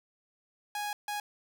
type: tone bursts at uneven times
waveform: sawtooth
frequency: 829 Hz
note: G#5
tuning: 3 cents flat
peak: -29 dBFS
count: 2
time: 0.75-0.93 / 1.08-1.2 s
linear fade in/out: 2 ms
effects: none